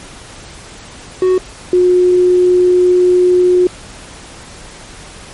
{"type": "tone pair in turn", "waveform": ["triangle", "sine"], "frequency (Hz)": [370, 360.9], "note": ["F#4", "F#4"], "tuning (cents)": [0, -43], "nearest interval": "unison", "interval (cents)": 43, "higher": "first", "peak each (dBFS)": -6, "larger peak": "neither", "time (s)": [[1.22, 1.38], [1.73, 3.67]], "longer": "second", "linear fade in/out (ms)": 2, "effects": ["pink hiss -34 dBFS RMS until 5.33 s", "MP3 48 kbps"]}